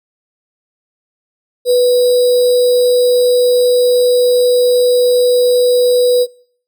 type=tone with sample-and-hold; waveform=sine; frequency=493.7 Hz; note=B4; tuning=1 cent flat; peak=-7 dBFS; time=1.65-6.27 s; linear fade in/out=50 ms; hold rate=4410 Hz; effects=noise-tail reverb RT60 0.6 s tail -25 dB re dry